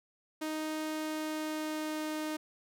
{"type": "tone with pitch glide", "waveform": "sawtooth", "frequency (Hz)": [311.1, 308.6], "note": ["D#4", "D#4"], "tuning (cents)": [0, -14], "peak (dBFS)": -30, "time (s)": [0.41, 2.37], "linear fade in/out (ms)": 10, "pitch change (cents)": -14, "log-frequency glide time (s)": [0.83, 2.1], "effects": []}